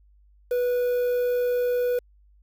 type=tone with quantisation; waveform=triangle; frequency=490.7 Hz; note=B4; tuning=11 cents flat; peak=-19 dBFS; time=0.51-1.99 s; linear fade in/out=5 ms; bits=7; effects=added 50 Hz sine -54 dBFS peak until 2.42 s